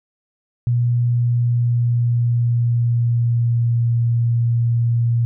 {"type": "tone with pitch glide", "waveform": "sine", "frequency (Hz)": [120.5, 117.68], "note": ["B2", "A#2"], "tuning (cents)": [-42, 17], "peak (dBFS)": -14, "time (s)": [0.67, 5.25], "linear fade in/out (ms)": 0, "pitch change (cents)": -41, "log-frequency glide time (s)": [1.01, 3.87], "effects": []}